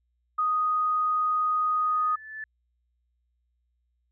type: tone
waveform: sine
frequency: 1244.5 Hz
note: D#6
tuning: in tune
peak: -22 dBFS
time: 0.38-2.16 s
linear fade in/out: 10 ms
type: tone with exponential growth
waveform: sine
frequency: 1746 Hz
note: A6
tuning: 14 cents flat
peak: -32 dBFS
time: 1.61-2.44 s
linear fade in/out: 2 ms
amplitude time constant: 180 ms
effects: added 60 Hz sine -70 dBFS peak until 4.11 s